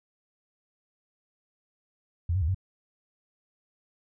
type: tone with pitch steps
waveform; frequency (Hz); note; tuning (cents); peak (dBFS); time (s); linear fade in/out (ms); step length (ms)
sine; 85.2 / 95.6 / 76.2 / 94.2; F2 / G2 / D#2 / F#2; -42 / -43 / -36 / +32; -23; 2.29-2.546; 5; 64
effects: none